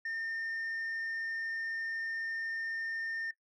sine tone, 1814 Hz, A#6, 48 cents flat, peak -32 dBFS, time 0.05-3.31 s, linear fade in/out 5 ms, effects noise-tail reverb RT60 0.1 s tail -19 dB re dry + tanh soft clip ceiling -33 dBFS

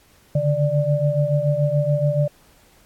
sine tone cluster, 141.1 / 148.1 / 589 Hz, C#3 / D3 / D5, +31 / +15 / +5 cents, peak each -21 dBFS, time 0.35-2.28 s, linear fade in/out 5 ms, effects pink hiss -55 dBFS RMS until 2.85 s + AAC 64 kbps

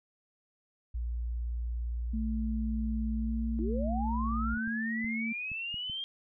sine tone, 58.8 Hz, A#1, 16 cents sharp, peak -31 dBFS, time 0.94-4.55 s, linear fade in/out 10 ms
sine tone with pitch glide, 220 to 225.4 Hz, A3 to A3, 0 to +42 cents, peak -32 dBFS, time 2.13-5.33 s, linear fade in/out 10 ms, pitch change +42 cents, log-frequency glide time 3.14-3.4 s
sine linear sweep, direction up, 300.7 to 3221 Hz, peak -34 dBFS, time 3.59-6.04 s, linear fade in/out 0 ms
clicks, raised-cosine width 5 ms, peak -34 dBFS, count 7, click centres 4.317 / 4.573 / 4.676 / 5.045 / 5.517 / 5.743 / 5.898 s
effects none

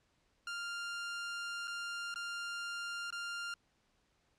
sawtooth tone with dropouts, 1396.9 Hz, F6, in tune, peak -35 dBFS, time 0.47-3.54 s, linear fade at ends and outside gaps 2 ms, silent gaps 1.674-1.678 / 2.142-2.158 / 3.105-3.125 s, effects pink hiss -75 dBFS RMS until 4.38 s + low-pass 7000 Hz 12 dB/octave

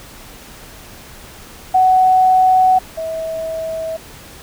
sine tone pair in turn, 746 / 646.5 Hz, F#5 / E5, +14 / -34 cents, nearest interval major second, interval 248 cents, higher first, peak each -8 / -20 dBFS, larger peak first, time 1.74-2.79 / 2.97-3.97 s, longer first, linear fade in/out 10 ms, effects pink hiss -38 dBFS RMS until 4.42 s

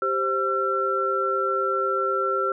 sine tone cluster, 391.1 / 526 / 1352 Hz, G4 / C5 / E6, -4 / +9 / +43 cents, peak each -27 / -28 / -23 dBFS, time 0.02-2.52 s, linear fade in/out 2 ms, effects none

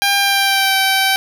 10% pulse tone with pitch glide, 799 to 773.1 Hz, G5 to G5, +33 to -24 cents, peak -4 dBFS, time 0.02-1.16 s, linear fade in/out 0 ms, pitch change -57 cents, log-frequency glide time 0.17-0.77 s, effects none

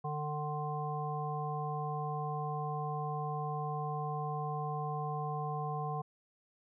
harmonic tone, 150 Hz, D3, 37 cents sharp, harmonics 1 / 3 / 5 / 7, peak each -37 / -43 / -39 / -41 dBFS, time 0.04-6.02 s, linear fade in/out 10 ms, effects none

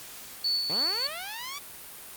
sine tone with tremolo, 4456 Hz, C#8, 8 cents sharp, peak -23 dBFS, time 0.44-1.07 s, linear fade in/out 5 ms, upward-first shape sine, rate 3.3 Hz, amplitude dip 45%
10% pulse linear sweep, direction up, 130.81 to 1174.7 Hz, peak -27 dBFS, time 0.69-1.59 s, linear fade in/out 10 ms
effects white hiss -44 dBFS RMS until 2.16 s + Opus 48 kbps

